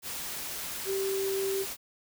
sine tone in noise, 388.7 Hz, G4, 15 cents flat, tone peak -28 dBFS, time 0.85-1.66 s, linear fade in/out 50 ms, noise white, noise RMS -37 dBFS, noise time 0.02-1.77 s, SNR +6 dB, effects none

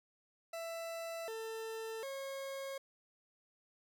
40% pulse tone with pitch steps, 664 / 446.6 / 544 Hz, E5 / A4 / C#5, +12 / +26 / -33 cents, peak -40 dBFS, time 0.53-2.78 s, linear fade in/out 5 ms, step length 750 ms, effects none

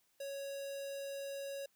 square tone with notch filter, 554.4 Hz, C#5, in tune, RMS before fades -43 dBFS, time 0.2-1.66 s, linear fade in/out 5 ms, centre 1300 Hz, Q 0.93, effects white hiss -75 dBFS RMS until 1.75 s

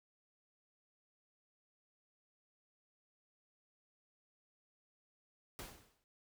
pink noise with exponential decay, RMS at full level -45 dBFS, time 5.59-6.04 s, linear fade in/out 0 ms, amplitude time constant 97 ms, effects none

